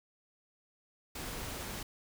pink noise, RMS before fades -41 dBFS, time 1.15-1.83 s, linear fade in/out 5 ms, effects none

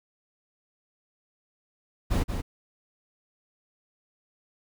brown noise with echo, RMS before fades -24 dBFS, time 2.1-2.24 s, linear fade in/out 20 ms, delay 180 ms, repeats 1, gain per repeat -6 dB, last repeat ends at 2.42 s, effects none

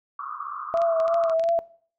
pink band-pass noise, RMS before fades -34 dBFS, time 0.19-1.34 s, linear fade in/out 5 ms, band 1100 to 1300 Hz, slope 96 dB/octave
sine tone with vibrato, 663 Hz, E5, 10 cents sharp, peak -19 dBFS, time 0.74-1.59 s, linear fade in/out 0 ms, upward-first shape triangle, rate 2.9 Hz, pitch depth 42 cents each way
clicks, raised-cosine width 0.2 ms, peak -22 dBFS, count 10, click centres 0.774 / 0.818 / 1.001 / 1.08 / 1.143 / 1.238 / 1.297 / 1.396 / 1.439 / 1.489 s
effects noise-tail reverb RT60 0.5 s tail -21 dB re dry

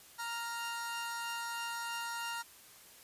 sawtooth tone pair together, 932.3 / 1396.9 Hz, A#5 / F6, 0 / 0 cents, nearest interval perfect fifth, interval 700 cents, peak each -36 / -37 dBFS, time 0.18-2.43 s, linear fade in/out 20 ms, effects white hiss -57 dBFS RMS until 3.03 s + resampled to 32000 Hz

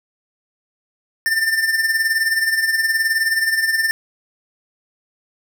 square tone with tremolo, 1793 Hz, A6, 32 cents sharp, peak -14 dBFS, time 1.26-3.91 s, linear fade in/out 0 ms, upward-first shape sine, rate 19 Hz, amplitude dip 60%, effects none

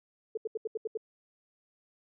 sine tone bursts, 440 Hz, A4, in tune, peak -30 dBFS, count 7, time 0.35-0.974 s, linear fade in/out 5 ms, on 24 ms, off 76 ms, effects none

